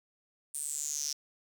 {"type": "tone with high-pass filter sweep", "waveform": "square", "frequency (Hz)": 73.42, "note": "D2", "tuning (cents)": 0, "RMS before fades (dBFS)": -36, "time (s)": [0.54, 1.13], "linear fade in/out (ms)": 5, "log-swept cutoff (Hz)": [9100, 5500], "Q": 8.5, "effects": []}